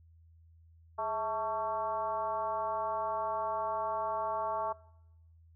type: tone with frequency modulation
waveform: sine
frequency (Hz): 885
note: A5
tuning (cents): +10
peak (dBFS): -31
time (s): 0.98-4.73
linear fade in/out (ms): 10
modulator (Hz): 234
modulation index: 1.3
effects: noise-tail reverb RT60 0.9 s tail -22 dB re dry + added 82 Hz sine -57 dBFS peak until 5.55 s